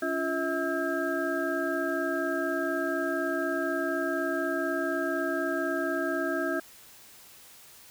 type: tone cluster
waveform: sine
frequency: 283 / 347.1 / 645 / 1302 / 1608 Hz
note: C#4 / F4 / E5 / E6 / G6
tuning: +36 / -11 / -38 / -22 / +44 cents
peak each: -33 / -32 / -32 / -37 / -33 dBFS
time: 0.02-6.6 s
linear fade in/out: 5 ms
effects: white hiss -52 dBFS RMS until 7.9 s